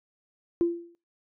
sine tone with exponential decay, 341.9 Hz, F4, 37 cents flat, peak -17 dBFS, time 0.61-0.95 s, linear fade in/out 0 ms, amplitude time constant 73 ms, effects noise-tail reverb RT60 0.4 s tail -23 dB re dry + tanh soft clip ceiling -13 dBFS

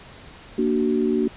sine chord, Bb augmented, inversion none, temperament equal with one note detuned, 233.1 / 293.7 / 374.9 Hz, Bb3 / D4 / F#4, 0 / 0 / +23 cents, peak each -22 / -24 / -22 dBFS, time 0.58-1.28 s, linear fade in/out 5 ms, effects pink hiss -44 dBFS RMS until 1.36 s + resampled to 8000 Hz

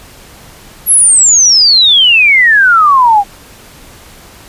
sine exponential sweep, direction down, 11620 to 782 Hz, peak -3 dBFS, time 0.86-3.24 s, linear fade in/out 50 ms, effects pink hiss -36 dBFS RMS until 4.48 s + resampled to 32000 Hz

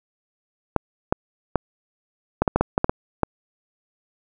clicks, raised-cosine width 1 ms, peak -3 dBFS, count 11, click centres 0.763 / 1.125 / 1.557 / 2.42 / 2.478 / 2.56 / 2.61 / 2.779 / 2.844 / 2.895 / 3.233 s, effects none

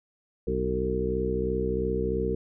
harmonic tone with a mistuned harmonic, 63 Hz, B1, 35 cents sharp, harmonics 1 / 2 / 3 / 4 / 5 / 6 / 7, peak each -32 / -37 / -33 / -37 / -37 / -31 / -29 dBFS, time 0.47-2.35 s, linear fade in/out 5 ms, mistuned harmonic 7, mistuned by +45 cents, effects none

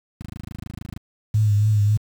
click train, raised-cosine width 5 ms, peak -20 dBFS, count 21, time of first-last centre 0.21-0.965 s, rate 26.5 Hz
sine tone with vibrato, 105.2 Hz, G#2, 23 cents sharp, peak -14 dBFS, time 1.34-1.97 s, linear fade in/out 5 ms, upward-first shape triangle, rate 3.6 Hz, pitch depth 56 cents each way
effects high-pass 60 Hz 12 dB/octave + 7-bit

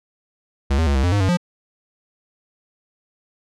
square tone with pitch steps, 68.6 / 81.2 / 70.4 / 66.2 / 88.6 / 101.9 / 94.6 / 176.5 Hz, C#2 / E2 / C#2 / C2 / F2 / G#2 / F#2 / F3, -17 / -26 / +27 / +21 / +25 / -32 / +39 / +19 cents, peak -16 dBFS, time 0.7-1.372 s, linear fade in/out 10 ms, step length 84 ms, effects low-pass 7000 Hz 12 dB/octave

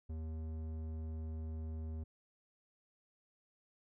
square tone with low-pass filter, 79.5 Hz, D#2, 38 cents sharp, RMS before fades -42 dBFS, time 0.09-2.04 s, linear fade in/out 10 ms, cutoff 430 Hz, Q 0.5, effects none

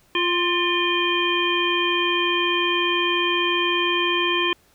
harmonic tone with a mistuned harmonic, 349.2 Hz, F4, in tune, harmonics 1 / 3 / 5 / 7 / 9, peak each -24 / -25 / -28 / -25 / -24 dBFS, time 0.15-4.53 s, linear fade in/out 2 ms, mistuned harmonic 5, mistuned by +35 cents, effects pink hiss -58 dBFS RMS until 4.74 s

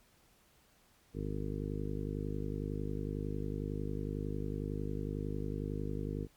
harmonic tone, 51 Hz, G#1, 31 cents flat, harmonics 1 / 2 / 3 / 4 / 5 / 6 / 7 / 8 / 9, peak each -40 / -42 / -41 / -47 / -43 / -46 / -47 / -47 / -46 dBFS, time 1.13-6.28 s, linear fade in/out 50 ms, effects pink hiss -67 dBFS RMS until 6.36 s + MP3 96 kbps

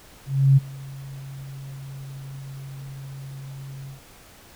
sine tone with ADSR envelope, 136.3 Hz, C#3, 29 cents flat, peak -10 dBFS, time 0.26-4.01 s, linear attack 310 ms, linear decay 22 ms, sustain -24 dB, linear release 120 ms, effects pink hiss -49 dBFS RMS until 4.55 s

